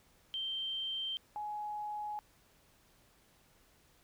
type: tone pair in turn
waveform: sine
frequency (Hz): 3136 / 838.8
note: G7 / G#5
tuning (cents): 0 / +17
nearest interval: octave + major seventh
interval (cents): 2283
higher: first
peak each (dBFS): -35 / -37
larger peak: first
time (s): 0.34-1.17 / 1.36-2.19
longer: neither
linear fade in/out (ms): 0
effects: pink hiss -67 dBFS RMS until 4.03 s